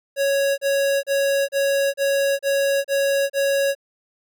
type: tone bursts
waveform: square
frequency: 554.4 Hz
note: C#5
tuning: in tune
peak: -18 dBFS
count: 8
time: 0.16-3.751 s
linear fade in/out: 50 ms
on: 420 ms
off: 33 ms
effects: none